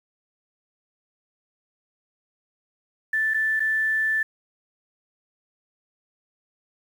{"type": "tone with dropouts", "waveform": "sine", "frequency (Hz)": 1760, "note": "A6", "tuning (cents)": 0, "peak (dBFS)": -20, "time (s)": [3.13, 4.23], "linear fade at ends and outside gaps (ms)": 5, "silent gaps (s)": [[3.338, 3.343], [3.596, 3.602]], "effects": ["8-bit"]}